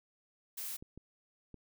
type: noise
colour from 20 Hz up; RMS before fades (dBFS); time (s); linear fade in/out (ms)
blue; -41; 0.57-0.77; 10
type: clicks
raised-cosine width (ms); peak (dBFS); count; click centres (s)
3; -36; 3; 0.825 / 0.976 / 1.543
effects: none